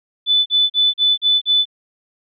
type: tone bursts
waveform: sine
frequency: 3495 Hz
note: A7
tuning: 12 cents flat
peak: -11 dBFS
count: 6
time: 0.26-1.655 s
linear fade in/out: 50 ms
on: 200 ms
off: 39 ms
effects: none